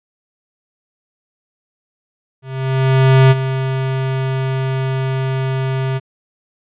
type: tone with ADSR envelope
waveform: square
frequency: 132.4 Hz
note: C3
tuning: 21 cents sharp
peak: -6 dBFS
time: 2.42-6 s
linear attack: 890 ms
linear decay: 29 ms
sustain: -11 dB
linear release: 33 ms
effects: resampled to 8000 Hz